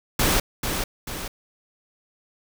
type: noise with echo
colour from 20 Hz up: pink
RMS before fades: -20 dBFS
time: 0.19-0.4 s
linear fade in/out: 5 ms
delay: 440 ms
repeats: 2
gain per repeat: -6 dB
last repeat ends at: 1.28 s
effects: none